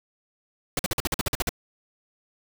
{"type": "noise bursts", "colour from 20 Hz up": "pink", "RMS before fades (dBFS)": -25, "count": 11, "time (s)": [0.77, 1.492], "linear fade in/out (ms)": 2, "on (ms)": 22, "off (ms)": 48, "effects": []}